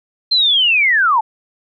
sine linear sweep, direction down, 4186 to 835 Hz, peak -10 dBFS, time 0.31-1.21 s, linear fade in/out 10 ms, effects none

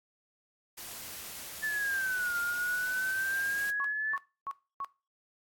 white noise, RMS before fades -43 dBFS, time 0.77-3.71 s, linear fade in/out 10 ms
sine exponential two-way sweep, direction down then up, 1760 to 1402 to 1760 Hz, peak -29 dBFS, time 1.62-4.17 s, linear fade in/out 20 ms, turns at 2.38 s
sine tone bursts, 1108.7 Hz, C#6, in tune, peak -33 dBFS, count 4, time 3.8-4.846 s, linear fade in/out 0 ms, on 44 ms, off 290 ms
effects noise-tail reverb RT60 0.3 s tail -19 dB re dry + AAC 64 kbps

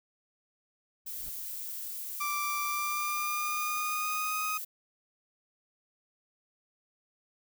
brown noise with exponential growth, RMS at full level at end -45 dBFS, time 1.05-1.29 s, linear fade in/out 1 ms, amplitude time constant 51 ms
violet noise, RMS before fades -39 dBFS, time 1.06-4.65 s, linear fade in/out 10 ms
30% pulse tone with pitch glide, 1174.7 to 1251.8 Hz, D6 to D#6, 0 to +10 cents, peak -28 dBFS, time 2.2-4.58 s, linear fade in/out 10 ms, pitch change +110 cents, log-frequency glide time 2.63-4.4 s
effects none

